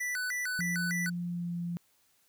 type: tone with vibrato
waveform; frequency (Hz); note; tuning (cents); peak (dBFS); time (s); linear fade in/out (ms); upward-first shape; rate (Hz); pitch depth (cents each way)
square; 1718; A6; -42; -32; 0-1.1; 10; square; 3.3; 240
type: tone with pitch glide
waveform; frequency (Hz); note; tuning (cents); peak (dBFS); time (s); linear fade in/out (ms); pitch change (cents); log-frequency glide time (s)
sine; 174.61 to 172.6; F3 to F3; 0 to -20; -32; 0.59-1.77; 0; -20; 1.25-1.55
effects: white hiss -69 dBFS RMS until 2.28 s